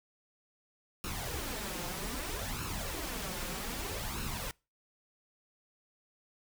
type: noise with flanger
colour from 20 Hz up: pink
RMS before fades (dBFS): -38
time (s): 1.04-4.51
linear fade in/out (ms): 0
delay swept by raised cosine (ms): 0.74 to 5.64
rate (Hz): 0.63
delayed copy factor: +0.65
effects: noise-tail reverb RT60 0.3 s tail -26 dB re dry